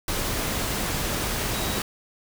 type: tone in noise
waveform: sine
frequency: 3839 Hz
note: B7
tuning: 50 cents flat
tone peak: -37 dBFS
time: 1.54-1.78 s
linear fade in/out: 2 ms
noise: pink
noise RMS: -27 dBFS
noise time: 0.08-1.82 s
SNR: -13 dB
effects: none